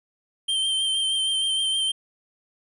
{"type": "tone with vibrato", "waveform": "square", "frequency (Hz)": 3136, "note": "G7", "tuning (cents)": 0, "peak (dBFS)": -22, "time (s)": [0.48, 1.92], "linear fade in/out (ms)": 10, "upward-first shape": "triangle", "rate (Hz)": 6.4, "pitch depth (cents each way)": 27, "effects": ["resampled to 24000 Hz"]}